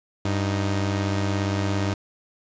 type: tone pair together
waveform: sawtooth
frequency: 97.99 / 311.1 Hz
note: G2 / D#4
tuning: 0 / 0 cents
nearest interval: octave + minor sixth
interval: 2000 cents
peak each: -19 / -25 dBFS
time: 0.25-1.94 s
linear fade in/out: 5 ms
effects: resampled to 16000 Hz + 9-bit